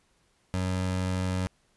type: tone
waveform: 25% pulse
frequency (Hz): 92.5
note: F#2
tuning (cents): 0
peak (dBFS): -23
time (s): 0.54-1.47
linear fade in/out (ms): 0
effects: pink hiss -68 dBFS RMS until 1.76 s + resampled to 24000 Hz